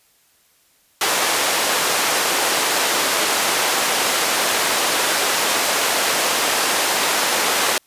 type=band-pass noise; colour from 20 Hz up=pink; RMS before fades=-19 dBFS; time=1.01-7.78 s; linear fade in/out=2 ms; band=510 to 13000 Hz; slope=12 dB/octave; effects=white hiss -58 dBFS RMS until 7.86 s + resampled to 32000 Hz